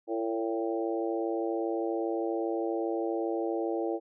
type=harmonic tone with a mistuned harmonic; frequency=112.5 Hz; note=A2; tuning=39 cents sharp; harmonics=3 / 4 / 5 / 6 / 7; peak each=-31 / -34 / -36 / -40 / -39 dBFS; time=0.07-4 s; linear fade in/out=50 ms; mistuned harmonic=4; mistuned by=+19 cents; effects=none